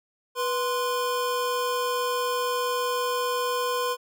square tone pair together, 490.3 / 1039 Hz, B4 / C6, -13 / -12 cents, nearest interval octave + minor second, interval 1301 cents, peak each -28 dBFS, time 0.35-3.97 s, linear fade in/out 50 ms, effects none

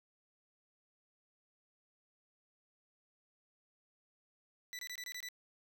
20% pulse tone bursts, 1978 Hz, B6, 2 cents sharp, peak -37 dBFS, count 7, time 4.73-5.287 s, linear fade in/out 0 ms, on 59 ms, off 24 ms, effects none

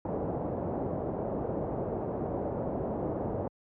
white low-pass noise, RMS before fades -33 dBFS, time 0.05-3.48 s, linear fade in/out 2 ms, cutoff 670 Hz, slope 24 dB/octave, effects high-pass 60 Hz 12 dB/octave

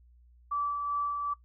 sine tone with tremolo, 1157 Hz, D6, 26 cents flat, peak -27 dBFS, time 0.51-1.34 s, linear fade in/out 10 ms, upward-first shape sine, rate 2.6 Hz, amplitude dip 35%, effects noise-tail reverb RT60 0.1 s tail -18 dB re dry + added 60 Hz sine -56 dBFS peak until 1.44 s

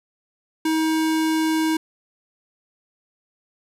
square tone, 317.7 Hz, D#4, 36 cents sharp, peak -19 dBFS, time 0.65-1.77 s, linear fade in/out 5 ms, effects resampled to 32000 Hz + 8-bit

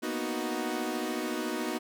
sawtooth chord, B major seventh, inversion third, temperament equal, 233.1 / 246.9 / 311.1 / 370 Hz, A#3 / B3 / D#4 / F#4, 0 / 0 / 0 / 0 cents, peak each -36 / -32 / -31 / -32 dBFS, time 0.02-1.79 s, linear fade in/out 20 ms, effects none

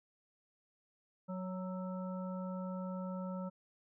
harmonic tone with a mistuned harmonic, 185 Hz, F#3, in tune, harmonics 1 / 3 / 5 / 7, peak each -39 / -45 / -51 / -51 dBFS, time 1.28-3.5 s, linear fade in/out 20 ms, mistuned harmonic 7, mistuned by +30 cents, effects none

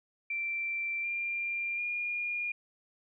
sine tone with pitch steps, 2349 / 2386 / 2423 Hz, D7 / D7 / D#7, 0 / +27 / -47 cents, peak -31 dBFS, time 0.3-2.52 s, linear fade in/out 5 ms, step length 740 ms, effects none

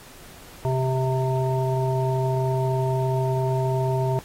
harmonic tone, 130.6 Hz, C3, 3 cents flat, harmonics 1 / 3 / 5 / 7, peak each -22 / -27 / -29 / -30 dBFS, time 0.65-4.19 s, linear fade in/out 0 ms, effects pink hiss -46 dBFS RMS until 4.24 s + AAC 48 kbps

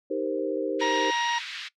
sine chord, C minor seventh, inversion first, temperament equal, 311.1 / 392 / 466.2 / 523.3 Hz, Eb4 / G4 / Bb4 / C5, 0 / 0 / 0 / 0 cents, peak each -31 dBFS, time 0.1-1.11 s, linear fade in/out 10 ms
white band-pass noise, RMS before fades -37 dBFS, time 0.79-1.69 s, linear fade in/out 20 ms, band 1600 to 3900 Hz, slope 24 dB/octave
harmonic tone, 944 Hz, A#5, 22 cents sharp, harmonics 1 / 2 / 3 / 4 / 6, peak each -25 / -31 / -35 / -37 / -41 dBFS, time 0.81-1.39 s, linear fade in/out 10 ms
effects noise-tail reverb RT60 0.1 s tail -19 dB re dry

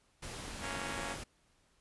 pink noise, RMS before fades -44 dBFS, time 0.22-1.24 s, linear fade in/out 10 ms
5% pulse chord, F# dominant seventh, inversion third, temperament just, 166.5 / 185 / 231.2 / 277.5 Hz, E3 / F#3 / A#3 / C#4, +18 / 0 / -14 / +2 cents, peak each -36 / -38 / -33 / -32 dBFS, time 0.6-1.17 s, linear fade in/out 50 ms
effects pink hiss -71 dBFS RMS until 1.8 s + resampled to 24000 Hz

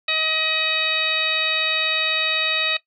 harmonic tone with a mistuned harmonic, 632 Hz, D#5, 27 cents sharp, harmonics 1 / 2 / 3 / 4 / 5 / 6 / 7, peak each -32 / -31 / -29 / -22 / -31 / -24 / -32 dBFS, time 0.08-2.77 s, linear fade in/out 5 ms, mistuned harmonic 5, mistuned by -84 cents, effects noise-tail reverb RT60 0.1 s tail -17 dB re dry

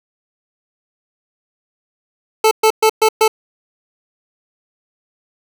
25% pulse tone bursts, 438 Hz, A4, 8 cents flat, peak -5 dBFS, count 5, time 2.44-3.28 s, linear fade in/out 5 ms, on 72 ms, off 120 ms, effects none

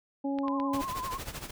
harmonic tone, 277.2 Hz, C#4, in tune, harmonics 1 / 2 / 3, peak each -29 / -37 / -39 dBFS, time 0.24-0.82 s, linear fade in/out 10 ms
clicks, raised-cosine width 0.3 ms, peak -25 dBFS, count 3, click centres 0.387 / 0.482 / 0.6 s
sine tone with vibrato, 1044 Hz, C6, 4 cents flat, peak -33 dBFS, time 0.43-1.18 s, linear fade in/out 10 ms, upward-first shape sine, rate 9.9 Hz, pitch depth 67 cents each way
pink noise with tremolo, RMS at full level -37 dBFS, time 0.73-1.51 s, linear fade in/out 5 ms, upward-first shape sine, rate 13 Hz, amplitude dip 75%
effects none

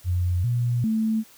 sine tone with pitch steps, 89.1 / 120.6 / 220.5 Hz, F2 / B2 / A3, +35 / -41 / +4 cents, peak -20 dBFS, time 0.04-1.24 s, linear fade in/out 50 ms, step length 400 ms, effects white hiss -52 dBFS RMS until 1.37 s

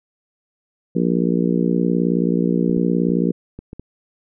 harmonic tone, 59 Hz, A#1, 22 cents sharp, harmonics 3 / 4 / 5 / 6 / 7 / 8, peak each -19 / -21 / -23 / -25 / -26 / -27 dBFS, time 0.95-3.32 s, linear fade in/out 10 ms
clicks, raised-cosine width 3 ms, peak -20 dBFS, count 6, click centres 2.696 / 2.772 / 3.094 / 3.59 / 3.731 / 3.796 s
effects none

